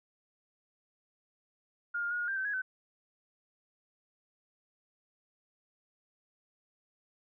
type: tone with pitch steps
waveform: sine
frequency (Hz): 1417 / 1408 / 1443 / 1432 / 1584 / 1540 / 1664 / 1522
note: F6 / F6 / F#6 / F6 / G6 / G6 / G#6 / F#6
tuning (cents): +25 / +14 / -44 / +43 / +18 / -31 / +3 / +48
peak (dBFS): -31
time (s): 1.94-2.62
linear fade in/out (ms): 10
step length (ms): 85
effects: none